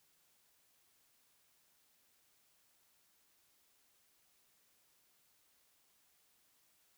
silence, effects white hiss -73 dBFS RMS until 6.97 s

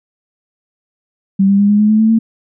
sine tone with pitch steps, 194.5 / 198.59 / 202.8 / 207 / 211.4 / 215.8 / 220.3 / 225 Hz, G3 / G3 / G#3 / G#3 / G#3 / A3 / A3 / A3, -13 / +23 / -41 / -5 / +31 / -33 / +2 / +39 cents, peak -7 dBFS, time 1.39-2.19 s, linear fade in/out 10 ms, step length 100 ms, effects none

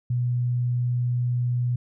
sine tone, 122.6 Hz, B2, 12 cents flat, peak -21 dBFS, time 0.1-1.76 s, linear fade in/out 5 ms, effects none

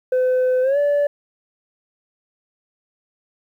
sine tone with pitch glide, 509 to 578 Hz, C5 to D5, -48 to -28 cents, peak -12 dBFS, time 0.12-1.07 s, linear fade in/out 5 ms, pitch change +220 cents, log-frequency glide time 0.62-0.78 s, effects tanh soft clip ceiling -14 dBFS + 9-bit

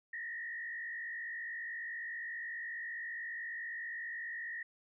sine tone with frequency modulation, 1864.7 Hz, A#6, in tune, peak -39 dBFS, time 0.13-4.63 s, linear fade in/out 5 ms, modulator 54.7 Hz, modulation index 1.3, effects none

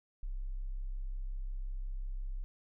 sine tone, 32.79 Hz, C1, 5 cents sharp, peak -35 dBFS, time 0.23-2.44 s, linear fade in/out 0 ms, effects none

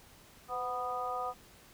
harmonic tone with a mistuned harmonic, 246.9 Hz, B3, in tune, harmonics 2 / 3 / 4 / 5, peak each -41 / -37 / -43 / -37 dBFS, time 0.48-1.34 s, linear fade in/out 50 ms, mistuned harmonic 2, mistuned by +39 cents, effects pink hiss -58 dBFS RMS until 1.73 s

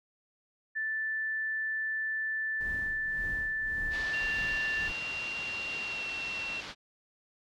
sine tone, 1760 Hz, A6, in tune, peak -30 dBFS, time 0.75-4.89 s, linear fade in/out 20 ms
brown noise with tremolo, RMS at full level -41 dBFS, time 2.6-4.92 s, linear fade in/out 10 ms, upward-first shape sine, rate 1.8 Hz, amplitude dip 75%
white low-pass noise, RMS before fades -43 dBFS, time 3.9-6.75 s, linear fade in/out 50 ms, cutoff 4500 Hz, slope 24 dB/octave
sine tone with pitch glide, 2761 to 2723 Hz, F7 to F7, -20 to -44 cents, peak -34 dBFS, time 4.13-6.61 s, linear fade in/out 10 ms, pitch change -24 cents, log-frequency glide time 5.81-6.04 s
effects none

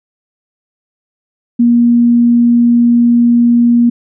sine tone, 237.7 Hz, A#3, 34 cents sharp, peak -5 dBFS, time 1.59-3.9 s, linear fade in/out 10 ms, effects none

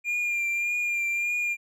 triangle tone with vibrato, 2400 Hz, D7, 37 cents sharp, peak -23 dBFS, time 0.04-1.57 s, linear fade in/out 50 ms, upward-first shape triangle, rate 1.7 Hz, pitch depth 30 cents each way, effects none

